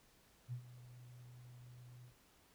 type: tone with ADSR envelope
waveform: sine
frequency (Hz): 122.9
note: B2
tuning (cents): -8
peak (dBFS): -39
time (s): 0.48-2.14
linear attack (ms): 43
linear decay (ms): 85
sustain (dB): -15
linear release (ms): 90
effects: pink hiss -69 dBFS RMS until 2.54 s